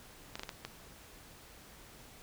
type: clicks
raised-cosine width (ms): 0.2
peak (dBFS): -22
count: 5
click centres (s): 0.355 / 0.395 / 0.434 / 0.492 / 0.65
effects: pink hiss -55 dBFS RMS until 2.22 s